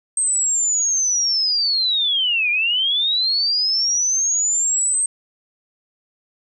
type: linear two-way sweep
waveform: sine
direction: down then up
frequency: 8372 to 2373 to 8372 Hz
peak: -16 dBFS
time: 0.17-5.06 s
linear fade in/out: 2 ms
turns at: 2.5 s
effects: none